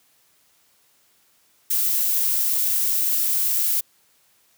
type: noise with amplitude modulation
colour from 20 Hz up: violet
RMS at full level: -20 dBFS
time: 1.7-3.81 s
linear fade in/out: 10 ms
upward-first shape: sine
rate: 253 Hz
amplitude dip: 25%
effects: white hiss -61 dBFS RMS until 4.57 s + high-pass 60 Hz 12 dB/octave